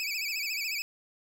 25% pulse tone with vibrato, 2431 Hz, D#7, 41 cents flat, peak -27 dBFS, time 0-0.82 s, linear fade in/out 0 ms, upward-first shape sine, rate 14 Hz, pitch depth 130 cents each way, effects 11-bit

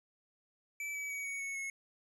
square tone with pitch steps, 2313 / 2286 / 2260 / 2234 / 2209 / 2183 Hz, D7 / D7 / C#7 / C#7 / C#7 / C#7, -27 / -47 / +33 / +13 / -7 / -27 cents, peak -38 dBFS, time 0.8-1.7 s, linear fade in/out 2 ms, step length 150 ms, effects low-pass 12000 Hz 12 dB/octave

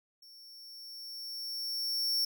45% pulse tone with level ramp, 5460 Hz, F8, 40 cents flat, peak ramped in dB -53 to -27 dBFS, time 0.22-2.25 s, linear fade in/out 5 ms, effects none

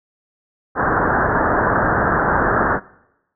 white low-pass noise, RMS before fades -17 dBFS, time 0.75-2.8 s, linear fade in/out 50 ms, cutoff 1700 Hz, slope 96 dB/octave, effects noise-tail reverb RT60 0.9 s tail -22 dB re dry

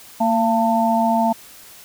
sine tone cluster, 228.6 / 683 / 893 Hz, A#3 / F5 / A5, -34 / -39 / +25 cents, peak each -19 dBFS, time 0.2-1.33 s, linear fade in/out 10 ms, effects white hiss -43 dBFS RMS until 1.84 s

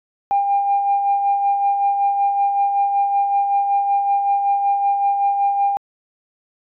sine tone with tremolo, 801 Hz, G5, 37 cents sharp, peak -12 dBFS, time 0.31-5.77 s, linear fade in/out 0 ms, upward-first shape sine, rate 5.3 Hz, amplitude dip 45%, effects tanh soft clip ceiling -9 dBFS

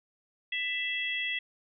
harmonic tone, 663 Hz, E5, 10 cents sharp, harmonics 3 / 4 / 5, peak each -33 / -34 / -35 dBFS, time 0.52-1.39 s, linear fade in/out 5 ms, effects none

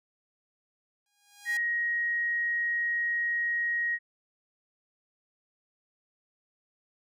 5% pulse tone with exponential growth, 818 Hz, G#5, 26 cents flat, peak -26 dBFS, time 1.06-1.57 s, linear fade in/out 2 ms, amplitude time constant 110 ms
sine tone, 1886 Hz, A#6, 20 cents sharp, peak -26 dBFS, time 1.45-3.99 s, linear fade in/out 50 ms
effects none

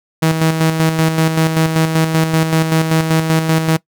sawtooth tone with tremolo, 160.5 Hz, E3, 46 cents flat, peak -6 dBFS, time 0.22-3.77 s, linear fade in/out 10 ms, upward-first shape square, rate 5.2 Hz, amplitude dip 50%, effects noise-tail reverb RT60 0.1 s tail -21 dB re dry

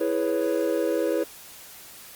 triangle chord, C# minor seventh, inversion first, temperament equal, 329.6 / 415.3 / 493.9 / 554.4 Hz, E4 / G#4 / B4 / C#5, 0 / 0 / 0 / 0 cents, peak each -25 / -27 / -25 / -26 dBFS, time 0-1.24 s, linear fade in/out 10 ms, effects white hiss -45 dBFS RMS until 2.15 s + Opus 32 kbps

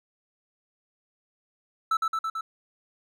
triangle tone with echo, 1318.5 Hz, E6, in tune, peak -19 dBFS, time 1.91-1.97 s, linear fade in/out 5 ms, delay 110 ms, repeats 4, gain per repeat -2 dB, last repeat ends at 2.41 s, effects none

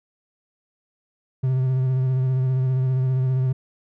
triangle tone with vibrato, 129.9 Hz, C3, 12 cents flat, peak -16 dBFS, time 1.43-3.53 s, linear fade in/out 10 ms, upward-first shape sine, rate 15 Hz, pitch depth 28 cents each way, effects none

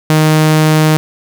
sawtooth tone, 155.56 Hz, D#3, in tune, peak -3 dBFS, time 0.1-0.97 s, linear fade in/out 0 ms, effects none

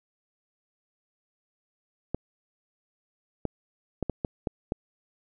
clicks, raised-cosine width 2 ms, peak -14 dBFS, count 7, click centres 2.146 / 3.453 / 4.027 / 4.097 / 4.248 / 4.472 / 4.721 s, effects none

